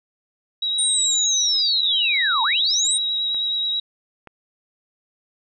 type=tone with vibrato; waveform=sine; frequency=3844 Hz; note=B7; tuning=48 cents flat; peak=-20 dBFS; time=0.62-3.8 s; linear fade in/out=5 ms; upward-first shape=triangle; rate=9.3 Hz; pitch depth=21 cents each way
type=linear two-way sweep; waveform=sine; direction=down then up; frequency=9010 to 853 to 9010 Hz; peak=-19 dBFS; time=0.78-2.98 s; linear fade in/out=10 ms; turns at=2.43 s
type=clicks; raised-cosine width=0.5 ms; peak=-25 dBFS; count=2; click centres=3.346 / 4.273 s
effects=none